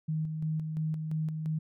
sine tone with tremolo, 156.8 Hz, D#3, 14 cents sharp, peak -28 dBFS, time 0.08-1.59 s, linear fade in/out 10 ms, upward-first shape square, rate 2.9 Hz, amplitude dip 40%, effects none

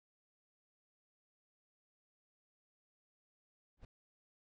brown noise with exponential growth, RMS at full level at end -45 dBFS, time 3.77-3.85 s, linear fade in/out 5 ms, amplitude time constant 17 ms, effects low-pass 5000 Hz 12 dB/octave

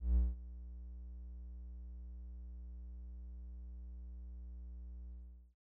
triangle tone with ADSR envelope, 60.1 Hz, B1, 46 cents flat, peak -24 dBFS, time 0-5.55 s, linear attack 160 ms, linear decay 190 ms, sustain -20 dB, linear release 440 ms, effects none

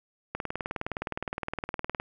click train, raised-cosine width 0.5 ms, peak -16 dBFS, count 33, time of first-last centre 0.35-1.999 s, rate 19.4 Hz, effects none

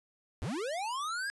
square linear sweep, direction up, 64 to 1675 Hz, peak -34 dBFS, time 0.42-1.3 s, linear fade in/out 0 ms, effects resampled to 24000 Hz

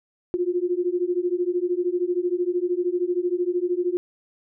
sine beating tone pair, 349.2 / 362.2 Hz, F4 / F#4, 0 / -37 cents, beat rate 13 Hz, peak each -24 dBFS, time 0.34-3.97 s, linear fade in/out 0 ms, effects none

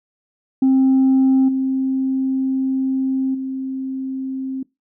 sine tone with level steps, 264.5 Hz, C4, 19 cents sharp, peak -9 / -16 / -22 dBFS, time 0.62-4.63 s, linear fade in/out 5 ms, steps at 1.48 / 3.34 s, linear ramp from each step 10 ms, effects noise-tail reverb RT60 0.2 s tail -22 dB re dry + tanh soft clip ceiling -9 dBFS

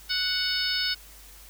harmonic tone, 740 Hz, F#5, in tune, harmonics 2 / 3 / 4 / 5 / 6 / 7, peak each -32 / -35 / -33 / -32 / -30 / -30 dBFS, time 0.09-0.95 s, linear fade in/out 20 ms, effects added 50 Hz sine -50 dBFS peak until 1.49 s + white hiss -50 dBFS RMS until 1.49 s

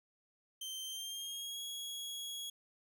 sawtooth tone with pitch glide, 3120 to 3325 Hz, G7 to G#7, -9 to +1 cents, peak -38 dBFS, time 0.61-2.5 s, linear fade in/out 5 ms, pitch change +110 cents, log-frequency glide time 0.83-1.62 s, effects 13-bit

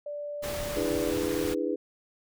sine tone, 585 Hz, D5, 7 cents flat, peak -33 dBFS, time 0.06-1.11 s, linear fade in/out 5 ms
pink noise, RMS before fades -36 dBFS, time 0.42-1.55 s, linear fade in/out 20 ms
sine chord, E dominant seventh, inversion third, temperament just, 296.7 / 329.6 / 412 / 494.4 Hz, D4 / E4 / G#4 / B4, +18 / 0 / -14 / +2 cents, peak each -32 dBFS, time 0.76-1.76 s, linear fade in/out 10 ms
effects none

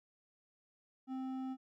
triangle tone with hard clipping, 261.6 Hz, C4, in tune, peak -40 dBFS, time 1.07-1.57 s, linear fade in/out 50 ms, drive 12 dB, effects none

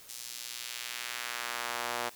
sawtooth tone with high-pass filter sweep, 120 Hz, B2, 49 cents flat, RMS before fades -38 dBFS, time 0.08-2.1 s, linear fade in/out 20 ms, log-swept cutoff 5900 to 670 Hz, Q 0.94, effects white hiss -53 dBFS RMS until 2.15 s

